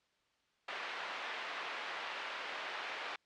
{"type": "band-pass noise", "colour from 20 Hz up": "white", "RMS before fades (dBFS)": -42, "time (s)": [0.68, 3.16], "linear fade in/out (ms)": 5, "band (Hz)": [590, 2500], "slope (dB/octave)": 12, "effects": ["white hiss -75 dBFS RMS until 3.25 s", "low-pass 4000 Hz 12 dB/octave"]}